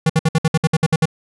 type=tone bursts; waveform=square; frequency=159.9 Hz; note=D#3; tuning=48 cents sharp; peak=-12 dBFS; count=11; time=0.06-1.056 s; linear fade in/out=5 ms; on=36 ms; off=60 ms; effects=resampled to 24000 Hz